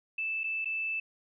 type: tone with dropouts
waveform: sine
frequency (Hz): 2636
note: E7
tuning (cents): -1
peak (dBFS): -30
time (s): 0.18-1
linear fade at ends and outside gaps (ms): 5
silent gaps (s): 0.435-0.44 / 0.647-0.655
effects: none